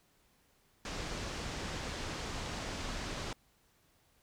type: low-pass noise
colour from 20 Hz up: pink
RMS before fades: -40 dBFS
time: 0.85-3.33 s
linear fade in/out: 2 ms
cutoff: 7000 Hz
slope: 24 dB/octave
effects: pink hiss -70 dBFS RMS until 4.22 s